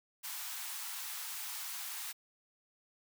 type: high-pass noise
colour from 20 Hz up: white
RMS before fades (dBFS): -42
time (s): 0.23-2.13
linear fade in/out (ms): 20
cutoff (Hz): 780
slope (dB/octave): 48
effects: none